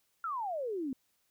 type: exponential sweep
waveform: sine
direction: down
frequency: 1396.9 to 250.3 Hz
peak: -33 dBFS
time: 0.24-0.93 s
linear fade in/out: 2 ms
effects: white hiss -75 dBFS RMS until 1.3 s